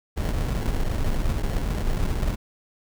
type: noise with sample-and-hold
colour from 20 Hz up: brown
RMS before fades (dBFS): -24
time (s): 0.16-2.36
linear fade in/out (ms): 20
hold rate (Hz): 1225
effects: none